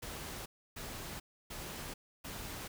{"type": "noise bursts", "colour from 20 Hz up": "pink", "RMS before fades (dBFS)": -44, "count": 4, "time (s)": [0.02, 2.68], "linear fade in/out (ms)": 10, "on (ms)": 440, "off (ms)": 300, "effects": []}